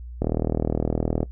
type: click train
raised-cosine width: 2 ms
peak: -9 dBFS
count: 41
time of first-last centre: 0.22-1.23 s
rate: 39.6 Hz
effects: noise-tail reverb RT60 0.1 s tail -19 dB re dry + added 60 Hz sine -34 dBFS peak until 1.31 s